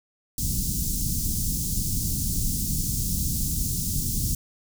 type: band-stop noise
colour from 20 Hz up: pink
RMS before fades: -26 dBFS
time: 0.38-4.35 s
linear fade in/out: 2 ms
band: 220 to 5700 Hz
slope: 24 dB/octave
effects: none